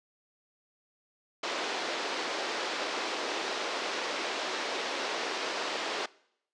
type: band-pass noise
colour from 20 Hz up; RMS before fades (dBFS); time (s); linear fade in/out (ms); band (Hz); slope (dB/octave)
pink; -34; 1.43-6.06; 5; 340 to 5400; 24
effects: noise-tail reverb RT60 0.7 s tail -22 dB re dry + resampled to 22050 Hz